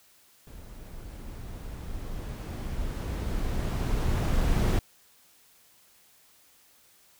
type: noise with level ramp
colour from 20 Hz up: brown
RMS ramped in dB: -45 to -22 dBFS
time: 0.47-4.79 s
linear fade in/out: 2 ms
effects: white hiss -60 dBFS RMS until 7.19 s